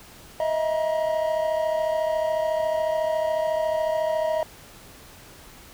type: tone cluster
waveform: triangle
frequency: 629 / 663 / 951 Hz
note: D#5 / E5 / A#5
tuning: +19 / +10 / +34 cents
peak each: -21 / -27 / -29 dBFS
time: 0.4-4.43 s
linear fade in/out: 2 ms
effects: pink hiss -47 dBFS RMS until 5.73 s